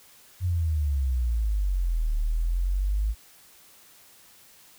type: exponential two-way sweep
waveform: sine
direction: down then up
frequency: 92.5 to 37.28 to 54.1 Hz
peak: -22 dBFS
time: 0.4-3.15 s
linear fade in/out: 50 ms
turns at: 2.15 s
effects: white hiss -54 dBFS RMS until 4.78 s